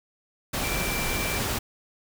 sine tone in noise, 2349 Hz, D7, in tune, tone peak -32 dBFS, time 0.63-1.39 s, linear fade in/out 10 ms, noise pink, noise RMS -28 dBFS, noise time 0.53-1.59 s, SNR -7 dB, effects none

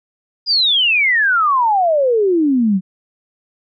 sine exponential sweep, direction down, 5000 to 180 Hz, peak -11 dBFS, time 0.46-2.81 s, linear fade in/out 50 ms, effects none

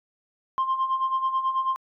sine tone with tremolo, 1054 Hz, C6, 12 cents sharp, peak -18 dBFS, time 0.58-1.76 s, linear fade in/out 0 ms, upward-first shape sine, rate 9.2 Hz, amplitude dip 70%, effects tanh soft clip ceiling -18 dBFS

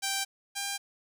5% pulse tone pair in turn, 784 / 797.7 Hz, G5 / G5, 0 / +30 cents, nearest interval unison, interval 30 cents, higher second, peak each -17 / -20 dBFS, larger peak first, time 0.02-0.25 / 0.55-0.78 s, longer neither, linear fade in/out 20 ms, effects none

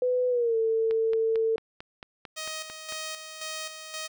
sine tone with pitch glide, 500 to 448 Hz, B4 to A4, +21 to +31 cents, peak -22 dBFS, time 0.02-1.56 s, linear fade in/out 2 ms, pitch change -190 cents, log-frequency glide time 0.29-0.57 s
click train, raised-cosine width 0.3 ms, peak -24 dBFS, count 10, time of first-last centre 0.91-2.923 s, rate 4.47 Hz
5% pulse tone with tremolo, 628 Hz, D#5, 16 cents sharp, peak -22 dBFS, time 2.36-4.08 s, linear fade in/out 20 ms, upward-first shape square, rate 1.9 Hz, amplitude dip 55%
effects none

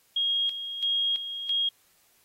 sine tone with tremolo, 3266 Hz, G#7, 30 cents flat, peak -23 dBFS, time 0.16-1.69 s, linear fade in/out 5 ms, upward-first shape square, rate 1.5 Hz, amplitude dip 65%, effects white hiss -64 dBFS RMS until 2.24 s + AAC 48 kbps

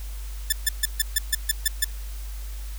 5% pulse tone bursts, 1760 Hz, A6, in tune, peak -7 dBFS, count 9, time 0.5-1.845 s, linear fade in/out 5 ms, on 25 ms, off 140 ms, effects added 50 Hz sine -31 dBFS peak until 2.78 s + white hiss -46 dBFS RMS until 2.78 s

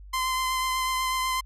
sawtooth tone with vibrato, 1035 Hz, C6, 19 cents flat, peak -21 dBFS, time 0.13-1.41 s, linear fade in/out 10 ms, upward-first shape triangle, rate 8.1 Hz, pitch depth 17 cents each way, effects added 49 Hz sine -42 dBFS peak until 1.45 s + resampled to 32000 Hz

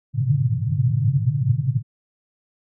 white band-pass noise, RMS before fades -20 dBFS, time 0.13-1.83 s, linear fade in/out 50 ms, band 100 to 150 Hz, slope 96 dB/octave, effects none

